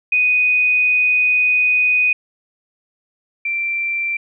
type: tone pair in turn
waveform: sine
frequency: 2489 / 2353 Hz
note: D#7 / D7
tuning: 0 / +3 cents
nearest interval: minor second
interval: 97 cents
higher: first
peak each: -12 / -18 dBFS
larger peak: first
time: 0.12-2.13 / 3.45-4.17 s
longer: first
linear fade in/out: 5 ms
effects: none